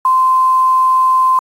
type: tone with quantisation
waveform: sine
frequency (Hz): 1037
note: C6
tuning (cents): -16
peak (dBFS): -8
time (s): 0.05-1.39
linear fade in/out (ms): 2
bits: 6
effects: AAC 48 kbps